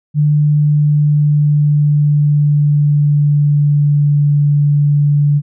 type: tone with pitch glide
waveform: sine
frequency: 148.8 to 145.49 Hz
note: D3 to D3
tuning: +23 to -16 cents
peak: -8 dBFS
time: 0.14-5.42 s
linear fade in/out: 50 ms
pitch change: -39 cents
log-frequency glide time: 0.3-4.31 s
effects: none